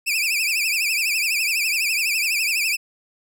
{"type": "tone with vibrato", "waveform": "sawtooth", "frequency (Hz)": 2489, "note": "D#7", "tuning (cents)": 0, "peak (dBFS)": -16, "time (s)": [0.06, 2.77], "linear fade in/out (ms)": 20, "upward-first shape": "triangle", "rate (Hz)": 12, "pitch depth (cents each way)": 160, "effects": []}